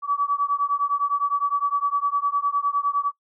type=beating tone pair; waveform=sine; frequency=1140 / 1149.8 Hz; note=C#6 / D6; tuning=+48 / -37 cents; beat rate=9.8 Hz; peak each=-23 dBFS; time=0.02-3.12 s; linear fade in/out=50 ms; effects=noise-tail reverb RT60 0.1 s tail -25 dB re dry